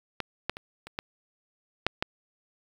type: clicks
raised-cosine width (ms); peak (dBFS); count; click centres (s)
0.3; -14 / -11 / -23 / -26 / -15 / -6 / -10; 7; 0.203 / 0.496 / 0.569 / 0.87 / 0.989 / 1.866 / 2.025
effects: 7-bit